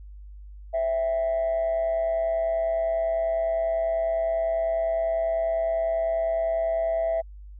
sine tone with amplitude modulation, 659.3 Hz, E5, in tune, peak -18 dBFS, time 0.73-7.22 s, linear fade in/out 20 ms, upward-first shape sine, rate 130 Hz, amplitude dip 55%, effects tanh soft clip ceiling -19 dBFS + added 50 Hz sine -40 dBFS peak until 7.59 s

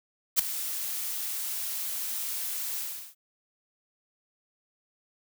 blue noise with ADSR envelope, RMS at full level -19 dBFS, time 0.36-3.15 s, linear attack 33 ms, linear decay 5 ms, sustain -14 dB, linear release 370 ms, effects none

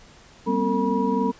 sine tone cluster, 196.7 / 239 / 262.8 / 453.2 / 967 Hz, G3 / A#3 / C4 / A#4 / B5, +6 / +43 / +8 / -49 / -37 cents, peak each -26 dBFS, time 0.46-1.32 s, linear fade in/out 20 ms, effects pink hiss -50 dBFS RMS until 1.39 s + resampled to 16000 Hz

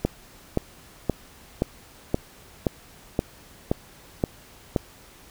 click train, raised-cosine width 2 ms, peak -7 dBFS, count 10, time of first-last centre 0.05-4.762 s, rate 1.91 Hz, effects pink hiss -50 dBFS RMS until 5.3 s

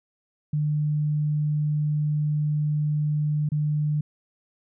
sine tone with dropouts, 150 Hz, D3, 37 cents sharp, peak -21 dBFS, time 0.53-4.01 s, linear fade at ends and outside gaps 5 ms, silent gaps 3.49-3.518 s, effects none

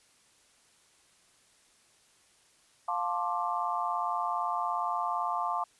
sine chord, D minor seventh, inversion first, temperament just, 704.8 / 881 / 1057.2 / 1174.7 Hz, F5 / A5 / C6 / D6, +16 / +2 / +18 / 0 cents, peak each -34 dBFS, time 2.88-5.64 s, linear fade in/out 5 ms, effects white hiss -64 dBFS RMS until 5.79 s + resampled to 24000 Hz

